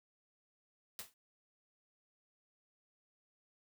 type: noise with exponential decay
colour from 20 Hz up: white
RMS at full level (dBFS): -41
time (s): 0.99-1.14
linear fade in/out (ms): 1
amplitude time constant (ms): 32
effects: none